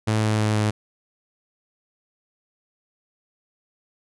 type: tone with pitch steps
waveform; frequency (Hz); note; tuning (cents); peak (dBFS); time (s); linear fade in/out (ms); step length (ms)
sawtooth; 108.9 / 108.09 / 107.28 / 106.47; A2 / A2 / A2 / G#2; -17 / -30 / -43 / +44; -15; 0.07-0.71; 10; 160
effects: resampled to 24000 Hz